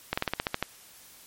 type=slowing click train; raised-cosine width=0.3 ms; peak=-10 dBFS; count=9; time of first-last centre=0.13-0.626 s; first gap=45 ms; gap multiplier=1.09; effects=white hiss -52 dBFS RMS until 1.26 s + MP3 64 kbps